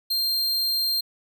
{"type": "tone", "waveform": "45% pulse", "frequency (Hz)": 4186, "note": "C8", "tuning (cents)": 0, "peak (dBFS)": -21, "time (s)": [0.1, 1.01], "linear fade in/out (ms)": 10, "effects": []}